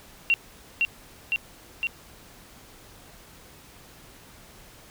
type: tone with echo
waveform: sine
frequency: 2748 Hz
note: F7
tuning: 29 cents flat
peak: -17 dBFS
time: 0.3-0.34 s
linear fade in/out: 0 ms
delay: 510 ms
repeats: 3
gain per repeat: -2 dB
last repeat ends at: 1.87 s
effects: pink hiss -50 dBFS RMS until 4.9 s